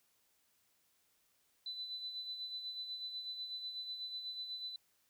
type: tone with tremolo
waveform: sine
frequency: 4000 Hz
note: B7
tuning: 21 cents sharp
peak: -39 dBFS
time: 1.66-4.76 s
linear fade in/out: 2 ms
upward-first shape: sine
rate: 8.1 Hz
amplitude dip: 50%
effects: white hiss -75 dBFS RMS until 5.09 s